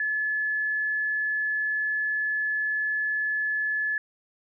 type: tone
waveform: sine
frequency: 1719 Hz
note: A6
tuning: 41 cents flat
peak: -24 dBFS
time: 0-3.98 s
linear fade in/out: 2 ms
effects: none